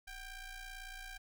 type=ring-modulated tone; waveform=sawtooth; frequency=784 Hz; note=G5; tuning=in tune; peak=-39 dBFS; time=0.07-1.18 s; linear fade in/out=10 ms; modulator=813 Hz; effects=none